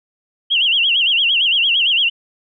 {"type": "tone with vibrato", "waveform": "sine", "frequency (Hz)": 2996, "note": "F#7", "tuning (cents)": 21, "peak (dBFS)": -12, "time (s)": [0.5, 2.1], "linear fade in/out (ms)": 20, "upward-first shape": "sine", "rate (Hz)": 8.8, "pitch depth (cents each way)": 180, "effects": []}